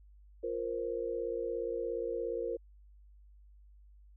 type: chord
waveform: sine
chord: F suspended fourth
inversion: none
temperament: equal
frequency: 349.2 / 466.2 / 523.3 Hz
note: F4 / Bb4 / C5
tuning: 0 / 0 / 0 cents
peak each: -40 / -35 / -39 dBFS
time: 0.43-2.57 s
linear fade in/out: 10 ms
effects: added 50 Hz sine -55 dBFS peak until 4.16 s